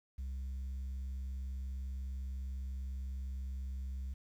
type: tone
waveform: sine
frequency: 65.7 Hz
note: C2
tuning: 8 cents sharp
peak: -35 dBFS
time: 0.18-4.14 s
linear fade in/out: 10 ms
effects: tanh soft clip ceiling -37 dBFS + 11-bit